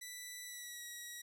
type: tone with pitch glide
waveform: 10% pulse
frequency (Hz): 1975.5 to 1917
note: B6 to A#6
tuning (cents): 0 to +48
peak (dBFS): -37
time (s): 0.01-1.22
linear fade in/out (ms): 10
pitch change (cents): -52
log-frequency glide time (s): 0.44-0.83
effects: none